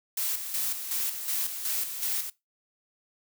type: noise with tremolo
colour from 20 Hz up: blue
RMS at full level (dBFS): -29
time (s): 0.17-2.3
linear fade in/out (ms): 5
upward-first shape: square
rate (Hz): 2.7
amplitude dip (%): 55
effects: noise-tail reverb RT60 0.2 s tail -20 dB re dry